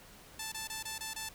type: tone bursts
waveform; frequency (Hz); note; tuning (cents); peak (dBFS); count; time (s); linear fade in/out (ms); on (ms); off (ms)
5% pulse; 880; A5; 0; -26; 6; 0.39-1.29; 5; 130; 24
effects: pink hiss -55 dBFS RMS until 1.34 s